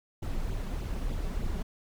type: noise with flanger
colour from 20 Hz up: brown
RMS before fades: -32 dBFS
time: 0.22-1.63 s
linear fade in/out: 10 ms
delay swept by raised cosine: 0.26 to 5.36 ms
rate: 3.3 Hz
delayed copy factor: +0.6
effects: none